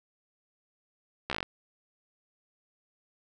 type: slowing click train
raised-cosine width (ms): 0.3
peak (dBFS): -15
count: 8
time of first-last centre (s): 1.3-1.429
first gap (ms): 14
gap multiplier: 1.09
effects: none